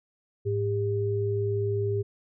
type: tone pair together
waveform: sine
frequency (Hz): 106.11 / 400.6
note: G#2 / G4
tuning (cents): +38 / +38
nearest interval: octave + major seventh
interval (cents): 2300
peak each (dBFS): -27 / -27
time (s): 0.45-2.03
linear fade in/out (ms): 20
effects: none